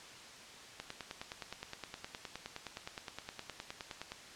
click train, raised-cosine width 0.2 ms, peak -24 dBFS, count 33, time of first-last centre 0.8-4.12 s, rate 9.64 Hz, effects white hiss -52 dBFS RMS until 4.35 s + low-pass 6000 Hz 12 dB/octave

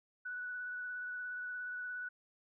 sine tone with vibrato, 1480 Hz, F#6, in tune, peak -39 dBFS, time 0.25-2.09 s, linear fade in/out 10 ms, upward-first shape triangle, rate 17 Hz, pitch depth 18 cents each way, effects none

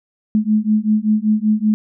sine beating tone pair, 211.6 / 216.8 Hz, G#3 / A3, +33 / -25 cents, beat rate 5.2 Hz, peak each -16 dBFS, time 0.35-1.74 s, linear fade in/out 0 ms, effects none

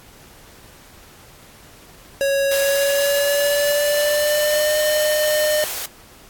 square tone with pitch glide, 553 to 606.5 Hz, C#5 to D#5, -4 to -44 cents, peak -17 dBFS, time 2.21-5.64 s, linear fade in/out 0 ms, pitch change +160 cents, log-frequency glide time 2.53-4.76 s
white high-pass noise, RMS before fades -27 dBFS, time 2.51-5.86 s, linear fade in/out 5 ms, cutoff 390 Hz, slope 24 dB/octave
effects pink hiss -46 dBFS RMS until 6.29 s + AAC 64 kbps

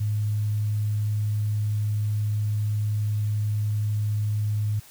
sine tone, 105.5 Hz, G#2, 28 cents sharp, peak -22 dBFS, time 0-4.8 s, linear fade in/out 10 ms, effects white hiss -50 dBFS RMS until 4.9 s

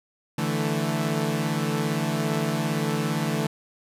sawtooth chord, D suspended second, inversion none, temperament equal with one note detuned, 147.26 / 164.81 / 220 Hz, D3 / E3 / A3, +5 / 0 / 0 cents, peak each -24 dBFS, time 0.38-3.47 s, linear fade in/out 5 ms, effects resampled to 32000 Hz + 9-bit

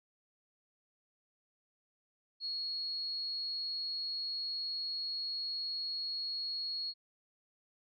sine tone with amplitude modulation, 4320 Hz, C#8, 45 cents flat, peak -34 dBFS, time 2.4-6.94 s, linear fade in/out 50 ms, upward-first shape sine, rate 161 Hz, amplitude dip 25%, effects none

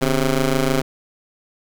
15% pulse ring-modulated tone, 134.3 Hz, C3, 46 cents sharp, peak -7 dBFS, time 0.01-0.82 s, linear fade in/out 10 ms, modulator 121 Hz, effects none

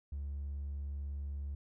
triangle tone, 70.9 Hz, C#2, 40 cents sharp, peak -34 dBFS, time 0.12-1.55 s, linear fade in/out 5 ms, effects tanh soft clip ceiling -33 dBFS

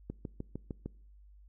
click train, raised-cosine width 3 ms, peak -25 dBFS, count 6, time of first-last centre 0.1-0.86 s, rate 6.58 Hz, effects noise-tail reverb RT60 0.6 s tail -24 dB re dry + added 50 Hz sine -54 dBFS peak until 1.48 s

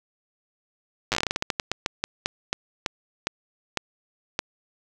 slowing click train, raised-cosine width 0.2 ms, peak -6 dBFS, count 23, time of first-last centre 1.12-4.391 s, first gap 8 ms, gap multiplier 1.23, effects none

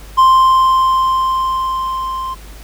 triangle tone with level ramp, 1046.5 Hz, C6, in tune, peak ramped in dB -3 to -18 dBFS, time 0.17-2.35 s, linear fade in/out 20 ms, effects added 50 Hz sine -33 dBFS peak until 2.63 s + pink hiss -40 dBFS RMS until 2.63 s

